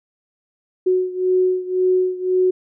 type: beating tone pair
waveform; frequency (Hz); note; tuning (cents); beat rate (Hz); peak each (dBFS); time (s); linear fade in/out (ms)
sine; 368.1 / 370; F#4 / F#4; -9 / 0; 1.9; -17 / -20; 0.86-2.51; 10
effects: none